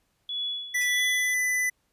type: tone with tremolo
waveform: sine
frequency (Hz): 3400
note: G#7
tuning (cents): +40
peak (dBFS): -27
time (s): 0.29-1.34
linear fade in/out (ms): 2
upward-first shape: sine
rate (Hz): 1.7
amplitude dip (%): 75
type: tone with pitch glide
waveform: square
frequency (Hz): 1975.5 to 1998.5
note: B6 to B6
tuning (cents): 0 to +20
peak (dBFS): -24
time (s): 0.74-1.7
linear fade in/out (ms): 10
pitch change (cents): +20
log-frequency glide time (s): 0.95-1.02
type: tone with exponential decay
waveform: 10% pulse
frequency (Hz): 2501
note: D#7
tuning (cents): +8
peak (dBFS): -27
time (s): 0.81-0.94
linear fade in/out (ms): 5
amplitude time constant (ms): 28
effects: pink hiss -72 dBFS RMS until 1.92 s + resampled to 32000 Hz